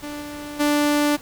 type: tone with level steps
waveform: sawtooth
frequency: 293.7 Hz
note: D4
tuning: in tune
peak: -26 / -28 / -13 dBFS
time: 0.02-1.17 s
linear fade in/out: 20 ms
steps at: 0.21 / 0.59 s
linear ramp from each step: 20 ms
effects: pink hiss -43 dBFS RMS until 1.21 s